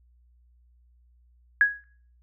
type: tone with exponential decay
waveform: sine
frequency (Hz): 1662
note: G#6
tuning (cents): +1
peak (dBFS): -12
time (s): 1.61-1.84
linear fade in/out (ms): 1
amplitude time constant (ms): 48
effects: noise-tail reverb RT60 0.5 s tail -20 dB re dry + added 60 Hz sine -57 dBFS peak until 2.22 s